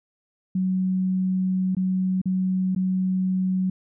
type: tone with dropouts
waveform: sine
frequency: 186.4 Hz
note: F#3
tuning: 13 cents sharp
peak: -20 dBFS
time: 0.55-3.7 s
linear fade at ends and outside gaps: 5 ms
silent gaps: 1.75-1.767 / 2.216-2.256 / 2.75-2.761 s
effects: none